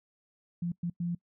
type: tone bursts at uneven times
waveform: sine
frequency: 172.9 Hz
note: F3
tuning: 17 cents flat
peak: -29 dBFS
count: 3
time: 0.62-0.72 / 0.83-0.9 / 1-1.15 s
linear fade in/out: 5 ms
effects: noise-tail reverb RT60 0.1 s tail -23 dB re dry